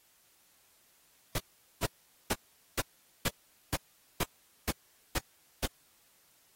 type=noise bursts; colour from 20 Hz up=pink; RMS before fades=-30 dBFS; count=10; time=1.35-5.66 s; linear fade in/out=5 ms; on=35 ms; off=440 ms; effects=white hiss -66 dBFS RMS until 6.55 s + AAC 48 kbps